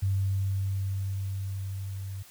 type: tone with level ramp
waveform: sine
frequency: 97.1 Hz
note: G2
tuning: 16 cents flat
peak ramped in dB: -23 to -34 dBFS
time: 0.02-2.23 s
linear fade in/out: 10 ms
effects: white hiss -53 dBFS RMS until 2.3 s